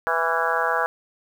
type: harmonic tone with a mistuned harmonic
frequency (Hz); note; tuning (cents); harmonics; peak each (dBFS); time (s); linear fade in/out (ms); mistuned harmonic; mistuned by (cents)
164.81; E3; 0; 3 / 4 / 5 / 6 / 7 / 8 / 9 / 10; -28 / -28 / -28 / -28 / -28 / -28 / -28 / -28; 0.07-0.86; 0; 8; +48
effects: 8-bit